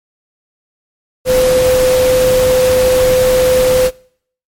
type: tone in noise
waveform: sine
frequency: 510 Hz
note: C5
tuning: 44 cents flat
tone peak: -8 dBFS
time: 1.25-3.91 s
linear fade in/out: 50 ms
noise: pink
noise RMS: -19 dBFS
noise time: 1.25-3.91 s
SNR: +8 dB
effects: noise-tail reverb RT60 0.6 s tail -24 dB re dry + MP3 64 kbps